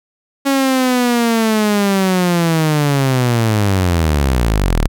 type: linear sweep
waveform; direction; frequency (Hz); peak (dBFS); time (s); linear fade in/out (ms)
sawtooth; down; 277.2 to 34.01; -8; 0.45-4.88; 20
effects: none